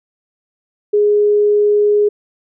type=tone; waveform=sine; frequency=415.3 Hz; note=G#4; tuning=in tune; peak=-9 dBFS; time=0.93-2.09 s; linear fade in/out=10 ms; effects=none